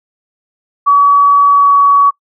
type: tone with pitch glide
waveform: sine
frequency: 1137 to 1129.8 Hz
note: C#6 to C#6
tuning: +44 to +33 cents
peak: -4 dBFS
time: 0.86-2.11 s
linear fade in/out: 20 ms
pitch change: -11 cents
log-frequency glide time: 1.5-1.74 s
effects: noise-tail reverb RT60 0.1 s tail -22 dB re dry